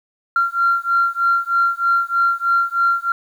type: beating tone pair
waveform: sine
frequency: 1376 / 1379.2 Hz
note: F6 / F6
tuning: -26 / -22 cents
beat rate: 3.2 Hz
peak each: -17 dBFS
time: 0.36-3.12 s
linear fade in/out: 2 ms
effects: tanh soft clip ceiling -7 dBFS + 8-bit